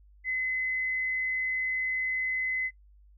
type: tone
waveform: sine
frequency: 2035 Hz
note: C7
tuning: 49 cents flat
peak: -27 dBFS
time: 0.24-2.71 s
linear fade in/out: 50 ms
effects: noise-tail reverb RT60 0.1 s tail -20 dB re dry + added 50 Hz sine -54 dBFS peak until 3.17 s